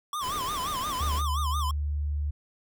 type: tone with vibrato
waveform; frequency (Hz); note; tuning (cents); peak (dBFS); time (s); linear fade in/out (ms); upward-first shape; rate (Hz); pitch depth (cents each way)
square; 1108.7; C#6; 0; -30; 0.13-1.71; 2; sine; 5.7; 180
type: noise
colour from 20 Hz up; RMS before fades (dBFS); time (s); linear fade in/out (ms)
pink; -38; 0.2-1.23; 50
type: tone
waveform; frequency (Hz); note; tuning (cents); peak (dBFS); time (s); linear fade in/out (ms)
sine; 73.42; D2; 0; -26; 1-2.31; 10
effects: none